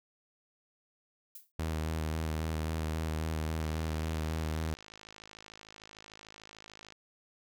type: noise with exponential decay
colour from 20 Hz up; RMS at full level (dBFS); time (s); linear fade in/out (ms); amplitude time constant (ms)
violet; -43; 1.35-1.52; 5; 35
type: tone with vibrato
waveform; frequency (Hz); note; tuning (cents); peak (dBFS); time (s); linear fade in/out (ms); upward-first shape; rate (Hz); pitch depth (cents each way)
sawtooth; 79.2; D#2; +31; -28; 1.59-4.74; 0; square; 3.7; 19
type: click train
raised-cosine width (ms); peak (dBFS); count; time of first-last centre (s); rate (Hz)
0.2; -32; 179; 3.59-6.923; 53.4
effects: none